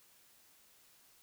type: silence
effects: white hiss -65 dBFS RMS until 1.22 s